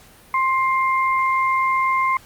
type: tone pair together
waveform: sine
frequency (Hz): 1054 / 2108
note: C6 / C7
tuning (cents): +12 / +12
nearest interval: octave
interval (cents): 1200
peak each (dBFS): -17 / -23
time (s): 0.34-2.17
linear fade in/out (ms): 2
effects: pink hiss -48 dBFS RMS until 2.25 s + Opus 48 kbps